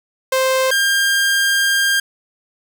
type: tone pair in turn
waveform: sawtooth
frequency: 523.3 / 1602.9 Hz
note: C5 / G6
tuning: 0 / +38 cents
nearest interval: octave + perfect fifth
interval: 1938 cents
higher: second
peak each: -10 dBFS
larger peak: neither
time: 0.32-0.71 / 0.71-2 s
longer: second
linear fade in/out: 5 ms
effects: none